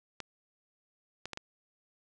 clicks, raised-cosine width 0.2 ms, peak -21 dBFS, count 4, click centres 0.203 / 1.256 / 1.333 / 1.374 s, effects resampled to 22050 Hz

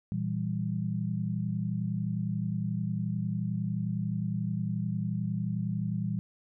sine chord, E diminished, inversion second, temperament equal, 116.54 / 164.81 / 196 Hz, Bb2 / E3 / G3, 0 / 0 / 0 cents, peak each -33 dBFS, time 0.12-6.19 s, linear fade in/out 0 ms, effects none

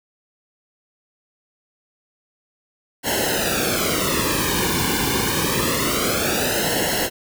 pink noise with flanger, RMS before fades -21 dBFS, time 3.03-7.1 s, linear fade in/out 50 ms, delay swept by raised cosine 0.83 to 1.56 ms, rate 0.26 Hz, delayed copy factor -0.95, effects none

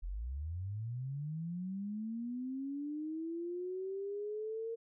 sine linear sweep, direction up, 39.46 to 461.2 Hz, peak -37 dBFS, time 0.02-4.76 s, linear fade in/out 20 ms, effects none

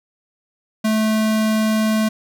square tone, 217.7 Hz, A3, 18 cents flat, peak -16 dBFS, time 0.84-2.09 s, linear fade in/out 10 ms, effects none

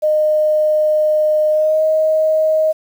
sine tone with pitch glide, 613 to 627.3 Hz, D#5 to D#5, -26 to +14 cents, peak -11 dBFS, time 0.02-2.73 s, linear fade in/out 20 ms, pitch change +40 cents, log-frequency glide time 1.5-1.83 s, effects 7-bit

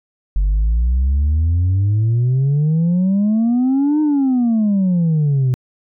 sine exponential two-way sweep, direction up then down, 46.25 to 308.5 to 124.2 Hz, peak -10 dBFS, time 0.36-5.54 s, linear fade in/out 0 ms, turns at 4.01 s, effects tanh soft clip ceiling -11 dBFS

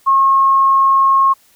sine tone, 1083 Hz, C#6, 41 cents flat, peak -8 dBFS, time 0.06-1.34 s, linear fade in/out 20 ms, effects white hiss -52 dBFS RMS until 1.55 s

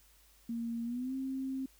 sine tone with pitch glide, 232.3 to 265.3 Hz, A#3 to C4, -6 to +24 cents, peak -34 dBFS, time 0.49-1.66 s, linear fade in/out 5 ms, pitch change +230 cents, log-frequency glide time 0.84-1.14 s, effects added 50 Hz sine -65 dBFS peak until 1.79 s + white hiss -65 dBFS RMS until 1.79 s

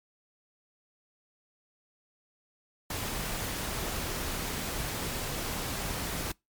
pink noise, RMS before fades -34 dBFS, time 2.9-6.32 s, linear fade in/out 5 ms, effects noise-tail reverb RT60 0.2 s tail -25 dB re dry + MP3 96 kbps

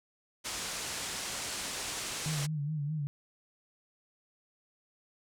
white low-pass noise, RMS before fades -38 dBFS, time 0.44-2.47 s, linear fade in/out 20 ms, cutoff 8900 Hz, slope 24 dB/octave
sine tone with vibrato, 149.6 Hz, D3, 32 cents sharp, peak -31 dBFS, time 2.26-3.07 s, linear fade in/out 0 ms, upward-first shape sine, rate 4.8 Hz, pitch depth 86 cents each way
effects none

